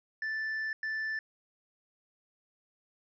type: tone bursts at uneven times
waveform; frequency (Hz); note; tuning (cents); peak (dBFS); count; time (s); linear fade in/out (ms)
triangle; 1760; A6; 0; -30; 2; 0.22-0.73 / 0.83-1.19; 2
effects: resampled to 16000 Hz